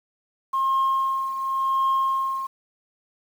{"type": "tone with tremolo", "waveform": "sine", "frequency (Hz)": 1070, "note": "C6", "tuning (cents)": 38, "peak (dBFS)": -16, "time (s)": [0.53, 2.47], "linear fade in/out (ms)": 10, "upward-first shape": "triangle", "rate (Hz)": 0.92, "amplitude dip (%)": 70, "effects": ["tanh soft clip ceiling -16 dBFS", "8-bit"]}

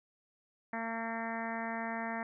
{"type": "harmonic tone", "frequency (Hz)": 227.6, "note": "A#3", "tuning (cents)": -41, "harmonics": [1, 2, 3, 4, 5, 6, 7, 8, 9, 10], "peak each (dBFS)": [-40, -49, -41, -42, -48, -48, -47, -43, -47, -55], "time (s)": [0.73, 2.23], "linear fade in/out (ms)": 2, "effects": []}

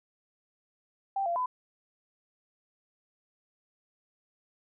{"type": "tone with pitch steps", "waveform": "sine", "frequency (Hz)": [784, 687, 1005], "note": ["G5", "F5", "B5"], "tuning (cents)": [0, -29, 30], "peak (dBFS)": -27, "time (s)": [1.16, 1.46], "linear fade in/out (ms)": 5, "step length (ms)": 100, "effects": []}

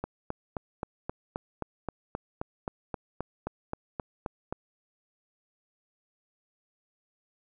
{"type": "click train", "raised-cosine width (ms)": 1, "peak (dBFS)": -18, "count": 18, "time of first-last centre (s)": [0.04, 4.525], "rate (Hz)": 3.79, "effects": []}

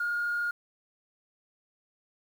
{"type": "tone with frequency modulation", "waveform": "sine", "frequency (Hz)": 1423, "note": "F6", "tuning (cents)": 32, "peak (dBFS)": -26, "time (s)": [0, 0.51], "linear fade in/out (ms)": 5, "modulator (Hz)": 33.2, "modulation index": 0.36, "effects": ["tanh soft clip ceiling -24 dBFS", "9-bit"]}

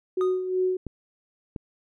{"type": "tone with tremolo", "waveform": "sine", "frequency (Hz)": 370, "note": "F#4", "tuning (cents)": 0, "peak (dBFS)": -20, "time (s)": [0.17, 0.77], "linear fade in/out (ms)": 5, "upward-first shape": "sine", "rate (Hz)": 2.7, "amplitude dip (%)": 60}
{"type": "tone with exponential decay", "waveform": "triangle", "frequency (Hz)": 1238, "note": "D#6", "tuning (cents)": -9, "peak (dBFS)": -27, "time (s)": [0.21, 0.49], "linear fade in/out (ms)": 0, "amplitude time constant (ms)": 60}
{"type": "clicks", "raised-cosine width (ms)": 3, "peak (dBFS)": -20, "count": 2, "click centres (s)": [0.867, 1.562]}
{"effects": []}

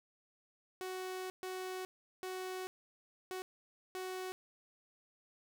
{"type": "tone bursts at uneven times", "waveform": "sawtooth", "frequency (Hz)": 371.8, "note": "F#4", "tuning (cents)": 8, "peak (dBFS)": -36, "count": 5, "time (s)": [[0.81, 1.3], [1.43, 1.85], [2.23, 2.67], [3.31, 3.42], [3.95, 4.32]], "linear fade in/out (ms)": 0, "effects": []}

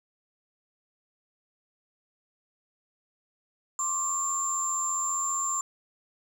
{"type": "tone cluster", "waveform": "sine", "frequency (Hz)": [1079, 1174, 7290], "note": ["C#6", "D6", "A#8"], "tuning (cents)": [-47, -1, -40], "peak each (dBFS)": [-34, -33, -27], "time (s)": [3.79, 5.61], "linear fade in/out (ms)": 2, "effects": ["tanh soft clip ceiling -19 dBFS", "9-bit"]}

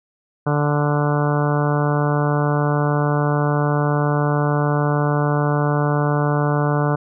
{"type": "harmonic tone", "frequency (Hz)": 146.83, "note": "D3", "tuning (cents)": 0, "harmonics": [1, 2, 3, 4, 5, 6, 7, 8, 9, 10], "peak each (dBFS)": [-18, -25, -25, -26, -28, -30, -29, -30, -33, -31], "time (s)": [0.46, 6.96], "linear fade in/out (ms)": 10, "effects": []}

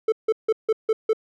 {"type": "tone bursts", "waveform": "triangle", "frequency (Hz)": 440, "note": "A4", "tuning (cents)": 0, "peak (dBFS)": -14, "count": 6, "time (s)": [0.08, 1.132], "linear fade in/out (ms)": 5, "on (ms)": 42, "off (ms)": 160, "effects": []}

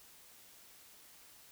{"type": "silence", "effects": ["white hiss -59 dBFS RMS until 1.51 s"]}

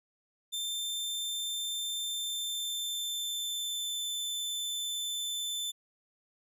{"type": "tone with pitch glide", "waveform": "sawtooth", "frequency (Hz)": [3572, 3531], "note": ["A7", "A7"], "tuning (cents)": [25, 5], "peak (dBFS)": -30, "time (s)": [0.52, 5.72], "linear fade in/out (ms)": 20, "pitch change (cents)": -20, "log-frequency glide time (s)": [2.03, 4.08], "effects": []}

